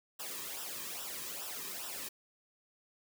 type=noise with flanger; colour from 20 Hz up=white; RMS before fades=-42 dBFS; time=0.19-2.09 s; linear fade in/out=10 ms; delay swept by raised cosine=0.45 to 1.44 ms; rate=2.4 Hz; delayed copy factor=-0.7; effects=none